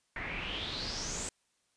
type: noise with low-pass filter sweep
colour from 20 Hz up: pink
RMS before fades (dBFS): -38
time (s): 0.16-1.29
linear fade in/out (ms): 2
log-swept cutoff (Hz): 1900 to 8100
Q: 6.4
effects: white hiss -75 dBFS RMS until 1.76 s + resampled to 22050 Hz